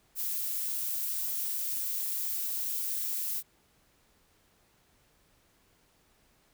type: noise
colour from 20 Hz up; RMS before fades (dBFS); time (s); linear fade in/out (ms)
violet; -33; 0.15-3.43; 50
effects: pink hiss -67 dBFS RMS until 6.53 s